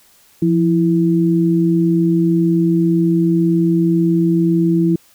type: tone pair together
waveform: sine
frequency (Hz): 171.76 / 329.9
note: F3 / E4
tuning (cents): -29 / +1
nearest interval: major seventh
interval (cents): 1130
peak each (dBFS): -14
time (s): 0.42-4.96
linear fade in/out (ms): 5
effects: white hiss -51 dBFS RMS until 5.14 s